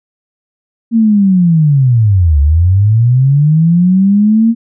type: linear two-way sweep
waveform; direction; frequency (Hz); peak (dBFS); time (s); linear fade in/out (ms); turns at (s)
sine; down then up; 233.1 to 69.3 to 233.1; -5; 0.91-4.55; 50; 2.4
effects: none